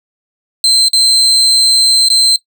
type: tone with dropouts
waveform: 35% pulse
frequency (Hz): 4113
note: C8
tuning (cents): -30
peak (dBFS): -6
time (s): 0.64-2.36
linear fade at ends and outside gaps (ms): 1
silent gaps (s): 0.884-0.932 / 2.085-2.101
effects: noise-tail reverb RT60 0.1 s tail -19 dB re dry